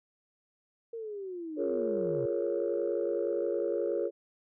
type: linear sweep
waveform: sine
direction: down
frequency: 466.2 to 123.47 Hz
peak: -36 dBFS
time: 0.93-2.26 s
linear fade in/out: 5 ms
type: chord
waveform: sine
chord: Bb minor seventh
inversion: second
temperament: equal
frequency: 349.2 / 415.3 / 466.2 / 554.4 Hz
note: F4 / Ab4 / Bb4 / Db5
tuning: 0 / 0 / 0 / 0 cents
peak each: -33 dBFS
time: 1.56-4.11 s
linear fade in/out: 50 ms
effects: tanh soft clip ceiling -20 dBFS